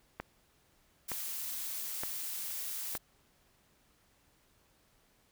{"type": "click train", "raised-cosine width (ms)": 0.5, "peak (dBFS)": -22, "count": 4, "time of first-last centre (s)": [0.2, 2.952], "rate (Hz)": 1.09}
{"type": "noise", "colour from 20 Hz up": "blue", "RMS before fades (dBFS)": -39, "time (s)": [1.08, 2.98], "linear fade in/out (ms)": 10}
{"effects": ["pink hiss -69 dBFS RMS until 5.31 s"]}